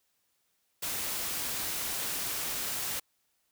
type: noise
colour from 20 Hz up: white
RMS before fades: -34 dBFS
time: 0.82-3 s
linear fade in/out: 10 ms
effects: white hiss -75 dBFS RMS until 3.51 s